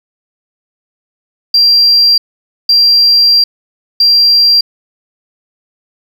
sine tone bursts at uneven times, 4740 Hz, D8, 15 cents sharp, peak -3 dBFS, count 3, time 1.54-2.18 / 2.69-3.44 / 4-4.61 s, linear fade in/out 5 ms, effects tanh soft clip ceiling 0 dBFS + 7-bit

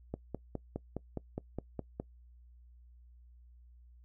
click train, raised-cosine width 2 ms, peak -23 dBFS, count 10, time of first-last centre 0.14-2 s, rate 4.84 Hz, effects noise-tail reverb RT60 0.1 s tail -22 dB re dry + added 60 Hz sine -55 dBFS peak until 4.04 s

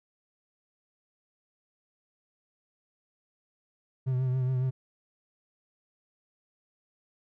triangle tone with vibrato, 128.7 Hz, C3, 28 cents flat, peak -23 dBFS, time 4.06-4.71 s, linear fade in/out 20 ms, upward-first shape triangle, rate 7.2 Hz, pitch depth 47 cents each way, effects none

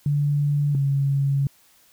sine tone pair in turn, 145.1 / 138.95 Hz, D3 / C#3, -21 / +4 cents, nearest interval minor second, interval 75 cents, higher first, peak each -18 dBFS, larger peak neither, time 0.06-0.75 / 0.75-1.47 s, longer second, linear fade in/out 2 ms, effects white hiss -57 dBFS RMS until 1.92 s

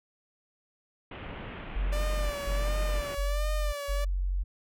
pink low-pass noise, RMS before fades -41 dBFS, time 1.11-3.15 s, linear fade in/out 5 ms, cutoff 3100 Hz, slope 48 dB/octave
sine tone bursts, 45.95 Hz, F#1, 11 cents flat, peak -26 dBFS, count 4, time 1.75-4.44 s, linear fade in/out 20 ms, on 560 ms, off 150 ms
sawtooth tone with vibrato, 587.3 Hz, D5, in tune, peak -30 dBFS, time 1.92-4.05 s, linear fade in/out 10 ms, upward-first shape sine, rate 1.4 Hz, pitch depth 65 cents each way
effects none

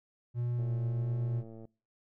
triangle tone with vibrato, 120 Hz, B2, 49 cents flat, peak -28 dBFS, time 0.34-1.44 s, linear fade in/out 50 ms, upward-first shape sine, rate 1.5 Hz, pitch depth 12 cents each way
click train, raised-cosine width 2 ms, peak -36 dBFS, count 120, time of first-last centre 0.59-1.652 s, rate 112 Hz
effects noise-tail reverb RT60 0.4 s tail -25 dB re dry

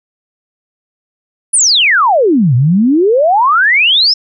sine exponential two-way sweep, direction down then up, 10260 to 116.54 to 5430 Hz, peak -6 dBFS, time 1.53-4.14 s, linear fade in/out 10 ms, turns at 2.55 s, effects none

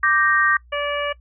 sine chord, G minor, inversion second, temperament equal, 1174.7 / 1568 / 1864.7 Hz, D6 / G6 / Bb6, 0 / 0 / 0 cents, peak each -19 dBFS, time 0.03-0.57 s, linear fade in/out 5 ms
harmonic tone, 579 Hz, D5, 25 cents flat, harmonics 1 / 2 / 3 / 4 / 5, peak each -24 / -27 / -29 / -30 / -31 dBFS, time 0.72-1.13 s, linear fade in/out 10 ms
effects noise-tail reverb RT60 0.1 s tail -21 dB re dry + added 60 Hz sine -46 dBFS peak until 1.2 s

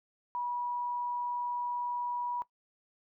sine tone, 971 Hz, B5, 30 cents flat, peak -32 dBFS, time 0.35-2.42 s, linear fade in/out 0 ms, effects noise-tail reverb RT60 0.1 s tail -18 dB re dry

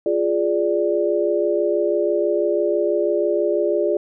sine chord, D diminished, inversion first, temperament equal, 349.2 / 415.3 / 587.3 Hz, F4 / Ab4 / D5, 0 / 0 / 0 cents, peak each -21 dBFS, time 0.06-3.97 s, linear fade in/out 2 ms, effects none

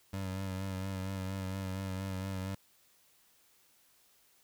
25% pulse tone with vibrato, 95.3 Hz, G2, 48 cents flat, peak -32 dBFS, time 0.13-2.55 s, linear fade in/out 5 ms, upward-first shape sine, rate 4.3 Hz, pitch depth 34 cents each way, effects white hiss -67 dBFS RMS until 4.43 s

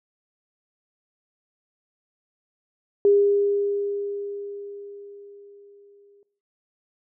sine tone with exponential decay, 404.4 Hz, G#4, 46 cents flat, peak -13 dBFS, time 3.05-6.23 s, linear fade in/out 1 ms, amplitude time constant 690 ms, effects noise-tail reverb RT60 0.6 s tail -19 dB re dry

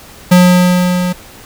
square tone with level ramp, 179.8 Hz, F#3, 49 cents flat, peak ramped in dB -3 to -14 dBFS, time 0.31-1.13 s, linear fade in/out 10 ms, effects pink hiss -36 dBFS RMS until 1.45 s

